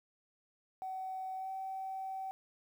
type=tone with pitch glide; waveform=sine; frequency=756 to 766.1 Hz; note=F#5 to G5; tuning=+37 to -40 cents; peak=-37 dBFS; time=0.82-2.31 s; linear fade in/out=0 ms; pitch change=+23 cents; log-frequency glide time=1.36-1.5 s; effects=tanh soft clip ceiling -33 dBFS + 11-bit